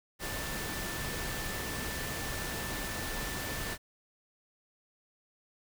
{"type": "tone in noise", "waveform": "sine", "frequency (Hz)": 1769, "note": "A6", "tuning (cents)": 9, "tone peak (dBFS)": -43, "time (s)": [0.19, 3.78], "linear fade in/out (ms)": 50, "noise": "pink", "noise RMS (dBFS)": -37, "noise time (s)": [0.19, 3.78], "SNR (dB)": -9, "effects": []}